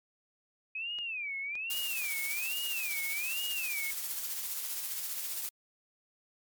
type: tone with vibrato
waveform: sine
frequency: 2505 Hz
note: D#7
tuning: 11 cents sharp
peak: -34 dBFS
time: 0.75-3.91 s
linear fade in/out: 5 ms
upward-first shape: sine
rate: 1.2 Hz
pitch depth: 240 cents each way
type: clicks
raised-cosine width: 0.2 ms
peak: -31 dBFS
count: 4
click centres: 0.987 / 1.554 / 1.747 / 2.018 s
type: noise with tremolo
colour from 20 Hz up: blue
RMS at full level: -35 dBFS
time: 1.7-5.49 s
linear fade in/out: 2 ms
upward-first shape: sine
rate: 15 Hz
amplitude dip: 35%
effects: MP3 96 kbps